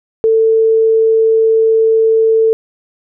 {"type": "tone", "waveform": "sine", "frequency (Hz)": 445.9, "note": "A4", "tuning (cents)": 23, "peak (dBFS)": -7, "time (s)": [0.24, 2.53], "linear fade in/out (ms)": 0, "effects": []}